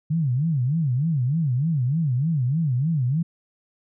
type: tone with vibrato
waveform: sine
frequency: 142.9 Hz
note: D3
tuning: 47 cents flat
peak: -19 dBFS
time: 0.1-3.23 s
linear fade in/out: 10 ms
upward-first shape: sine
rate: 3.3 Hz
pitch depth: 280 cents each way
effects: none